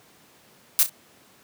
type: noise with echo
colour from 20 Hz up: blue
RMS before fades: -17 dBFS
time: 0.79-0.83 s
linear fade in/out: 0 ms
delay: 32 ms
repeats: 2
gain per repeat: -11 dB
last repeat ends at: 0.894 s
effects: pink hiss -55 dBFS RMS until 1.43 s + high-pass 150 Hz 12 dB/octave